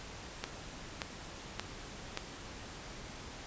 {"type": "click train", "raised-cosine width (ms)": 0.2, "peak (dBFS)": -17, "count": 4, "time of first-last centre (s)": [0.44, 2.174], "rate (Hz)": 1.73, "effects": ["pink hiss -47 dBFS RMS until 3.46 s", "resampled to 16000 Hz"]}